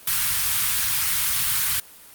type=band-stop noise; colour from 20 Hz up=white; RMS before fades=-22 dBFS; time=0.07-1.8 s; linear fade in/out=5 ms; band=150 to 1100 Hz; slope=24 dB/octave; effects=white hiss -46 dBFS RMS until 2.14 s + Opus 32 kbps